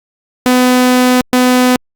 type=tone bursts at uneven times; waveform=sawtooth; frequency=251.3 Hz; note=B3; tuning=30 cents sharp; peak=-3 dBFS; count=2; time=0.46-1.21 / 1.33-1.76 s; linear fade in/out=0 ms; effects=Opus 48 kbps